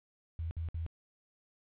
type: tone bursts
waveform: sine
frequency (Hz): 82.2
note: E2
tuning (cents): -4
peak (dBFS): -34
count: 3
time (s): 0.39-0.864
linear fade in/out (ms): 0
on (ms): 120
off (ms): 57
effects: resampled to 8000 Hz + 11-bit